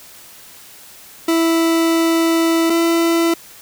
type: tone pair in turn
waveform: 40% pulse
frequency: 329.6 / 334 Hz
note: E4 / E4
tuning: 0 / +23 cents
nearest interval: unison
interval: 23 cents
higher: second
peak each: -12 dBFS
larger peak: neither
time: 1.28-2.7 / 2.7-3.34 s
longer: first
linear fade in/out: 5 ms
effects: white hiss -41 dBFS RMS until 3.61 s